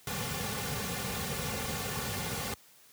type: noise with comb filter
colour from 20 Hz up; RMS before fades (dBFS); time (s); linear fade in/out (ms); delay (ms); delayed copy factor
pink; -35; 0.07-2.54; 2; 3.1; -1
effects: white hiss -59 dBFS RMS until 2.92 s + high-pass 60 Hz 12 dB/octave